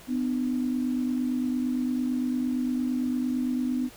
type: tone pair together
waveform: sine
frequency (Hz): 251 / 299.8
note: B3 / D4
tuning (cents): +28 / +36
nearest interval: minor third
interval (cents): 308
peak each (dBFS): -25 / -32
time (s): 0.07-3.9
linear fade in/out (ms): 50
effects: pink hiss -49 dBFS RMS until 3.96 s